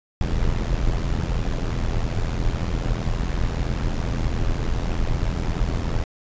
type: noise with amplitude modulation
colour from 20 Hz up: brown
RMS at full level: -19 dBFS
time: 0.21-6.04 s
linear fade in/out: 2 ms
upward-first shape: sine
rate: 83.1 Hz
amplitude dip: 80%
effects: resampled to 16000 Hz